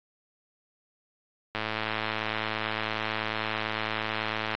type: click train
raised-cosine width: 0.3 ms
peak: -13 dBFS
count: 328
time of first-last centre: 1.55-4.55 s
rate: 109 Hz
effects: low-pass 4000 Hz 12 dB/octave + AAC 48 kbps